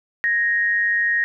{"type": "tone pair together", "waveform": "sine", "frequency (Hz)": [1672, 1870.8], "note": ["G#6", "A#6"], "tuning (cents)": [11, 6], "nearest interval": "major second", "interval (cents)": 195, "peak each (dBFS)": [-26, -17], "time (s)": [0.24, 1.24], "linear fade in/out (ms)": 0, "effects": []}